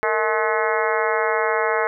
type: harmonic tone with a mistuned harmonic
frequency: 214.2 Hz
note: A3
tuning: 46 cents flat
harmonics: 2 / 3 / 4 / 5 / 6 / 7 / 8 / 9 / 10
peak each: -23 / -25 / -26 / -27 / -28 / -28 / -29 / -30 / -30 dBFS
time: 0.03-1.87 s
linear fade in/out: 0 ms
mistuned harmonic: 2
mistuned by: +110 cents
effects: none